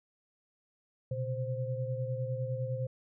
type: tone cluster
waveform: sine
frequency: 122.1 / 132 / 522 Hz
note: B2 / C3 / C5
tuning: -19 / +16 / -4 cents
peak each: -34 / -39 / -37 dBFS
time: 1.11-2.87 s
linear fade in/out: 5 ms
effects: none